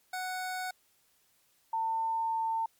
25% pulse / sine tone pair in turn, 740 / 899.6 Hz, F#5 / A5, 0 / +38 cents, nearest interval minor third, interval 338 cents, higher second, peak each -30 / -28 dBFS, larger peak second, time 0.13-0.71 / 1.73-2.66 s, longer second, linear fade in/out 5 ms, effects white hiss -69 dBFS RMS until 2.79 s + MP3 96 kbps

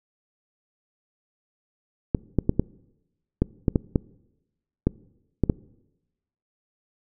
clicks, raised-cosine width 3 ms, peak -6 dBFS, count 11, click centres 2.148 / 2.387 / 2.494 / 2.596 / 3.42 / 3.682 / 3.758 / 3.958 / 4.87 / 5.437 / 5.498 s, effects noise-tail reverb RT60 1.0 s tail -23 dB re dry

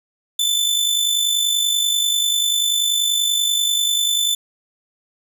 sawtooth tone with amplitude modulation, 3520 Hz, A7, in tune, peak -11 dBFS, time 0.39-4.35 s, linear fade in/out 5 ms, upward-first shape sine, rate 50.3 Hz, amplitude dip 50%, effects none

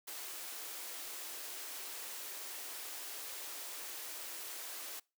white high-pass noise, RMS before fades -45 dBFS, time 0.07-5 s, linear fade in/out 10 ms, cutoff 290 Hz, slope 48 dB/octave, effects noise-tail reverb RT60 0.3 s tail -25 dB re dry

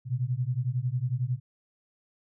sine beating tone pair, 120 / 131 Hz, B2 / C3, -49 / +2 cents, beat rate 11 Hz, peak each -29 dBFS, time 0.05-1.4 s, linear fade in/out 50 ms, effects none

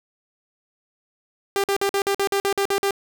sawtooth tone bursts, 396.7 Hz, G4, 21 cents sharp, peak -15 dBFS, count 11, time 1.56-2.908 s, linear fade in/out 0 ms, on 78 ms, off 49 ms, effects none

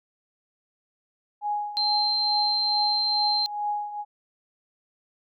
sine tone with tremolo, 830.6 Hz, G#5, in tune, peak -23 dBFS, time 1.41-4.05 s, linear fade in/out 50 ms, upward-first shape triangle, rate 2.3 Hz, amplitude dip 75%
sine tone, 4133 Hz, C8, 22 cents flat, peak -22 dBFS, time 1.77-3.46 s, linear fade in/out 0 ms
effects none

